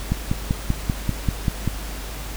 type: click train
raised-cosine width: 5 ms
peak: -7 dBFS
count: 9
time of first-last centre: 0.12-1.676 s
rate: 5.14 Hz
effects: added 50 Hz sine -30 dBFS peak until 2.36 s + pink hiss -35 dBFS RMS until 2.36 s